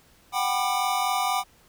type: chord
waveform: square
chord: G major seventh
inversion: third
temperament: equal with one note detuned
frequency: 740 / 784 / 987.8 / 1199.3 Hz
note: F#5 / G5 / B5 / D6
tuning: 0 / 0 / 0 / +36 cents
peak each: -29 / -29 / -31 / -29 dBFS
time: 0.32-1.44 s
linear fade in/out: 50 ms
effects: pink hiss -58 dBFS RMS until 1.68 s